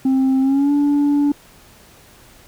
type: tone with pitch glide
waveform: sine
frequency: 264.5 to 288.4 Hz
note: C4 to D4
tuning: +19 to -31 cents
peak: -10 dBFS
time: 0.05-1.32 s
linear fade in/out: 5 ms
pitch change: +150 cents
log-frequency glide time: 0.41-0.72 s
effects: tanh soft clip ceiling -12 dBFS + pink hiss -47 dBFS RMS until 2.47 s